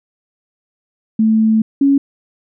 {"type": "tone pair in turn", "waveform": "sine", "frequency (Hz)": [220, 277.8], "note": ["A3", "C#4"], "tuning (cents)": [0, 4], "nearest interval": "major third", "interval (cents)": 404, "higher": "second", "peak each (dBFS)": [-9, -8], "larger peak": "second", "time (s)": [[1.19, 1.62], [1.81, 1.98]], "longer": "first", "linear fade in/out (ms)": 5, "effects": []}